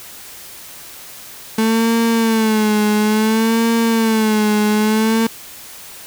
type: tone with vibrato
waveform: 35% pulse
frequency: 220 Hz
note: A3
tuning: in tune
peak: -11 dBFS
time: 1.58-5.27 s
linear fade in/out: 5 ms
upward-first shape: sine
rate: 0.58 Hz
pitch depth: 75 cents each way
effects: white hiss -36 dBFS RMS until 6.06 s